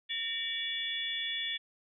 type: harmonic tone with a mistuned harmonic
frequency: 573 Hz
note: D5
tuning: 43 cents flat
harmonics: 3 / 4 / 5 / 6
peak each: -40 / -41 / -42 / -34 dBFS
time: 0.09-1.58 s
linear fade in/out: 20 ms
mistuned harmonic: 3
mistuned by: +110 cents
effects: none